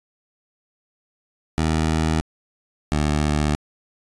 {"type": "tone pair in turn", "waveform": "15% pulse", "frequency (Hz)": [79.3, 74.83], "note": ["D#2", "D2"], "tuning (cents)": [33, 33], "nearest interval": "minor second", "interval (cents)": 100, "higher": "first", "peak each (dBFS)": -12, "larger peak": "neither", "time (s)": [[1.58, 2.21], [2.92, 3.55]], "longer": "neither", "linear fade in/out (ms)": 0, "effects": ["resampled to 22050 Hz"]}